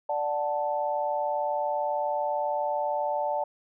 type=chord; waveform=sine; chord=D major; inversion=none; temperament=equal; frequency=587.3 / 740 / 880 Hz; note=D5 / F#5 / A5; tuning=0 / 0 / 0 cents; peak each=-29 / -32 / -29 dBFS; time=0.09-3.44 s; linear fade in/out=5 ms; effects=none